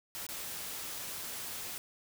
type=noise with dropouts; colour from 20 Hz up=white; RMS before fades=-41 dBFS; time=0.15-1.78 s; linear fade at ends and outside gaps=0 ms; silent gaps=0.266-0.289 s; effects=none